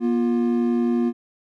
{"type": "tone pair together", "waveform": "triangle", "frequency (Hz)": [239.5, 350.8], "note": ["A#3", "F4"], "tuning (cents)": [47, 8], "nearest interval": "perfect fifth", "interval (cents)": 661, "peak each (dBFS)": [-17, -22], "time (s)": [0, 1.13], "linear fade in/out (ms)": 50, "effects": []}